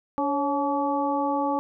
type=harmonic tone with a mistuned harmonic; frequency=285.4 Hz; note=D4; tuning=49 cents flat; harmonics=1 / 2 / 3 / 4; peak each=-27 / -29 / -26 / -31 dBFS; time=0.18-1.59 s; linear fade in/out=0 ms; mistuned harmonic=2; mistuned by=-58 cents; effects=none